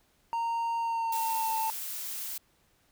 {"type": "tone with pitch glide", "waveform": "triangle", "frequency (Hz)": [925, 891.9], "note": ["A#5", "A5"], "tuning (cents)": [-14, 23], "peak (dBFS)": -26, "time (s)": [0.33, 1.7], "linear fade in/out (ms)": 0, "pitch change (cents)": -63, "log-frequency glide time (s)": [0.78, 1.54]}
{"type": "noise", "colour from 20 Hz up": "blue", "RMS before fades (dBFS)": -37, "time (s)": [1.12, 2.38], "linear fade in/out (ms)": 5}
{"effects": ["pink hiss -68 dBFS RMS until 2.91 s"]}